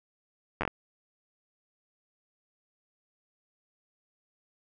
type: slowing click train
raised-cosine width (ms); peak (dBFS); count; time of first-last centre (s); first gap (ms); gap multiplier
0.5; -14; 5; 0.61-0.677; 10; 1.36
effects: none